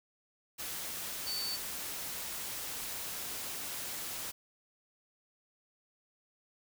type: tone in noise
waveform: sine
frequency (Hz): 4523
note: C#8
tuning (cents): +34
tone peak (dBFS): -35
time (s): 1.26-1.57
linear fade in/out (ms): 20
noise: white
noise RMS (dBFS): -40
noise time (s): 0.58-4.32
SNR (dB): +2
effects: none